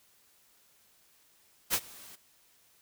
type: noise with ADSR envelope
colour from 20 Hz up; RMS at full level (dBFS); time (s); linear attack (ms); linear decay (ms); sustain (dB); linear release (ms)
white; -26; 1.7-2.16; 39; 58; -24; 13
effects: white hiss -65 dBFS RMS until 2.81 s